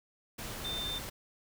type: tone in noise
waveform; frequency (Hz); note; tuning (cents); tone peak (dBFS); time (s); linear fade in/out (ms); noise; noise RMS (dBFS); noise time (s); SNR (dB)
sine; 3586; A7; +32; -35; 0.64-0.99; 10; pink; -41; 0.38-1.1; +3
effects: none